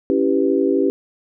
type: chord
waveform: sine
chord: C# half-diminished seventh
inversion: none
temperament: equal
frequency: 277.2 / 329.6 / 392 / 493.9 Hz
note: C#4 / E4 / G4 / B4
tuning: 0 / 0 / 0 / 0 cents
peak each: -19 / -21 / -18 / -23 dBFS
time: 0.1-0.9 s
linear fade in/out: 0 ms
effects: none